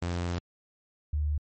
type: tone pair in turn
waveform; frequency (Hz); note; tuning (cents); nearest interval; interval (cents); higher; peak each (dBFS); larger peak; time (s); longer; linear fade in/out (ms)
sawtooth / sine; 87.31 / 74.53; F2 / D2; 0 / +26; minor third; 274; first; -25; neither; 0.02-0.39 / 1.13-1.38; first; 5
effects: MP3 32 kbps